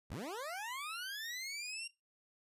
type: linear sweep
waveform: 20% pulse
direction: up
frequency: 43.07 to 2794 Hz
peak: -36 dBFS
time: 0.1-1.88 s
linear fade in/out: 10 ms
effects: noise-tail reverb RT60 0.2 s tail -18 dB re dry + resampled to 32000 Hz